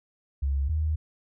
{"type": "tone pair in turn", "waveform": "sine", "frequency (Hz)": [69, 77.74], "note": ["C#2", "D#2"], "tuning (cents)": [-7, -1], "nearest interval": "major second", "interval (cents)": 206, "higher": "second", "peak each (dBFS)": -23, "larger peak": "neither", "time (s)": [[0.42, 0.69], [0.69, 0.96]], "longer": "neither", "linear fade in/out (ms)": 10, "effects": []}